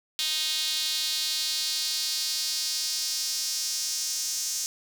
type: tone with high-pass filter sweep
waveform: sawtooth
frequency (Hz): 311.1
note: D#4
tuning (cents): 0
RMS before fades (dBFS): -29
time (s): 0.19-4.66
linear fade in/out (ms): 0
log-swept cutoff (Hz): 3700 to 6000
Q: 3
effects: none